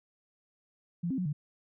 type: tone with pitch steps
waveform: sine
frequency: 172.2 / 264.8 / 182.5 / 147.7 Hz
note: F3 / C4 / F#3 / D3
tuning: -24 / +21 / -24 / +10 cents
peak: -29 dBFS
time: 1.03-1.33 s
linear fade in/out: 10 ms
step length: 75 ms
effects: none